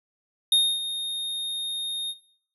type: tone with ADSR envelope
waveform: square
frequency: 3695 Hz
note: A#7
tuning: 16 cents flat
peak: -16 dBFS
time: 0.52-2.15 s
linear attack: 3 ms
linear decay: 270 ms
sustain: -12 dB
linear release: 52 ms
effects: noise-tail reverb RT60 0.6 s tail -19 dB re dry + resampled to 32000 Hz